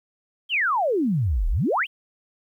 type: exponential two-way sweep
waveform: sine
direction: down then up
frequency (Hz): 3300 to 34.65 to 3300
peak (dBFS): -19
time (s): 0.49-1.87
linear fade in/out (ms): 50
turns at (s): 1.49
effects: 10-bit